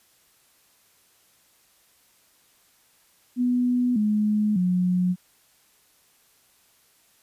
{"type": "tone with pitch steps", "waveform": "sine", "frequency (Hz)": [246.9, 211.2, 180.74], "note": ["B3", "G#3", "F#3"], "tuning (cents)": [0, 29, -40], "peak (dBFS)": -19, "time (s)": [3.36, 5.16], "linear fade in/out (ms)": 50, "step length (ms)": 600, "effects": ["white hiss -61 dBFS RMS until 7.22 s", "resampled to 32000 Hz"]}